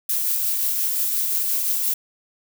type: noise with tremolo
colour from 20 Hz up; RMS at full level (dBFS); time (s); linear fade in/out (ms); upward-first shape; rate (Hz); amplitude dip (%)
violet; -21; 0.09-1.94; 5; triangle; 5.7; 30
effects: none